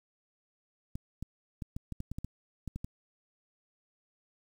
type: clicks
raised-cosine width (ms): 5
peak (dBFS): -25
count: 12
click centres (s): 0.955 / 1.226 / 1.622 / 1.765 / 1.923 / 2.004 / 2.116 / 2.185 / 2.246 / 2.677 / 2.76 / 2.845
effects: 9-bit